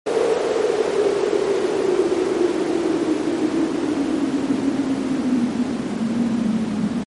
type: noise with band-pass filter sweep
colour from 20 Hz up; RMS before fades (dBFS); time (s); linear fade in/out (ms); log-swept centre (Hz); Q
white; -20; 0.06-7.04; 10; 460 to 210; 8.8
effects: MP3 48 kbps